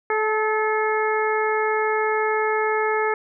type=harmonic tone with a mistuned harmonic; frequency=431.7 Hz; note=A4; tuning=33 cents flat; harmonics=1 / 2 / 3 / 4 / 5; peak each=-22 / -25 / -27 / -28 / -29 dBFS; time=0.1-3.14 s; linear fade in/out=2 ms; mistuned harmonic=2; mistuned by=+19 cents; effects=none